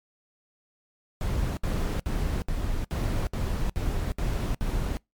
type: noise bursts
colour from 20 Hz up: brown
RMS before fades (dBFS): -27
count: 9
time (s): 1.21-4.97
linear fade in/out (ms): 0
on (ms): 360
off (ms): 65
effects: noise-tail reverb RT60 0.2 s tail -26 dB re dry + MP3 96 kbps